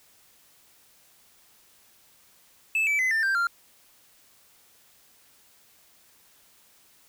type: tone with pitch steps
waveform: triangle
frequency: 2621 / 2308 / 2033 / 1790.2 / 1576.6 / 1388.4 Hz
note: E7 / D7 / B6 / A6 / G6 / F6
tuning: -11 / -31 / +50 / +29 / +9 / -11 cents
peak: -20 dBFS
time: 2.75-3.47 s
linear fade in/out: 2 ms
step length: 120 ms
effects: white hiss -59 dBFS RMS until 7.08 s